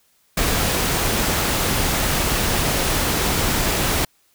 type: noise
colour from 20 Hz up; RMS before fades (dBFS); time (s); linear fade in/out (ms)
pink; -20; 0.37-4.05; 5
effects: white hiss -61 dBFS RMS until 4.34 s